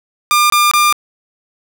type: tone bursts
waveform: sawtooth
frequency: 1200 Hz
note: D6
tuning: 37 cents sharp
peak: -5 dBFS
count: 3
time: 0.31-0.926 s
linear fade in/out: 0 ms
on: 190 ms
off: 23 ms
effects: none